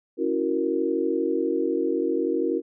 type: chord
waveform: sine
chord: F# dominant seventh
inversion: second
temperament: equal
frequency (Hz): 277.2 / 329.6 / 370 / 466.2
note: C#4 / E4 / F#4 / A#4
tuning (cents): 0 / 0 / 0 / 0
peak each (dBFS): -29 / -26 / -27 / -27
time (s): 0.17-2.62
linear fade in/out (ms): 50
effects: none